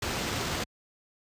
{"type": "noise with sample-and-hold", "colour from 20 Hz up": "pink", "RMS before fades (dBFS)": -31, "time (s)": [0.02, 0.64], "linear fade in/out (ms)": 5, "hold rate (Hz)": 11025, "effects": ["high-pass 60 Hz 12 dB/octave", "resampled to 32000 Hz"]}